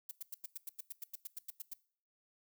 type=noise bursts; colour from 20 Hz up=violet; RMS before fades=-43 dBFS; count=15; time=0.09-1.736 s; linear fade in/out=5 ms; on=22 ms; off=94 ms; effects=noise-tail reverb RT60 0.5 s tail -20 dB re dry